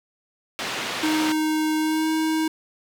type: band-pass noise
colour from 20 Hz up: white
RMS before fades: -29 dBFS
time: 0.59-1.32 s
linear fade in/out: 0 ms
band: 160 to 3400 Hz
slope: 12 dB/octave
type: tone with pitch glide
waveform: square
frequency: 311.1 to 316.5 Hz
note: D#4 to D#4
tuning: 0 to +30 cents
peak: -21 dBFS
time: 1.03-2.48 s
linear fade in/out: 5 ms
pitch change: +30 cents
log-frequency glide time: 1.78-2.09 s
effects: none